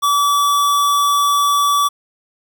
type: tone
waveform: square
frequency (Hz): 1150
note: D6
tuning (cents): -37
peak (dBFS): -13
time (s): 0.02-1.89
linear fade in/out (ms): 20
effects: 8-bit